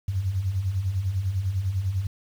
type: beating tone pair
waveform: sine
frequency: 87.31 / 97.31 Hz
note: F2 / G2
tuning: 0 / -12 cents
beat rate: 10 Hz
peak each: -31 / -24 dBFS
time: 0.08-2.07 s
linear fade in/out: 5 ms
effects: 8-bit